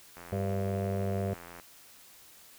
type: click train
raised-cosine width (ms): 0.5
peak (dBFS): -31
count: 124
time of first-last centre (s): 0.17-1.599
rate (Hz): 86.1
type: harmonic tone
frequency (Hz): 98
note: G2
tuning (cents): 0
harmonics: 1 / 2 / 4 / 5 / 6 / 7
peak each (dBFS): -32 / -35 / -38 / -39 / -40 / -40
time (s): 0.32-1.34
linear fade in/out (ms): 5
effects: white hiss -55 dBFS RMS until 2.58 s